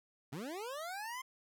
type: linear sweep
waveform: 25% pulse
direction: up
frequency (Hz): 120.4 to 1057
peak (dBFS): -37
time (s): 0.32-1.22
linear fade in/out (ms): 10
effects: none